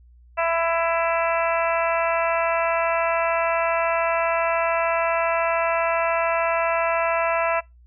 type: harmonic tone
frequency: 332.9 Hz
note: E4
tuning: 17 cents sharp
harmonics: 2 / 3 / 4 / 5 / 6 / 7 / 8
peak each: -22 / -26 / -27 / -32 / -32 / -33 / -30 dBFS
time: 0.37-7.61 s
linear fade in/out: 20 ms
effects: noise-tail reverb RT60 0.2 s tail -25 dB re dry + added 60 Hz sine -48 dBFS peak until 7.86 s